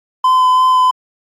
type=tone with vibrato; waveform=triangle; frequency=1020 Hz; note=C6; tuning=44 cents flat; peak=-6 dBFS; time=0.24-0.91 s; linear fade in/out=5 ms; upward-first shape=sine; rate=3 Hz; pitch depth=11 cents each way; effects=AAC 64 kbps